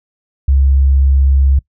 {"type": "tone", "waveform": "sine", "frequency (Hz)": 68, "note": "C#2", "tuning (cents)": -33, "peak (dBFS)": -7, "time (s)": [0.48, 1.59], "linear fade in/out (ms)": 5, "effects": ["noise-tail reverb RT60 0.1 s tail -22 dB re dry"]}